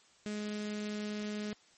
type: tone with notch filter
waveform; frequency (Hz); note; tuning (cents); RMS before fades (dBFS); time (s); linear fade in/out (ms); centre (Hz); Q
sawtooth; 209.8; G#3; +18; -38; 0.26-1.53; 0; 930; 1.1
effects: white hiss -64 dBFS RMS until 1.77 s + MP3 32 kbps